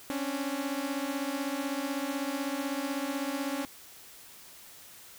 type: beating tone pair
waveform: sawtooth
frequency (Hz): 270 / 286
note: C#4 / D4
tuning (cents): -45 / -46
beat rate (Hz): 16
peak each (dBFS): -30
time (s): 0.1-3.65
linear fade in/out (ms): 0
effects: white hiss -51 dBFS RMS until 5.18 s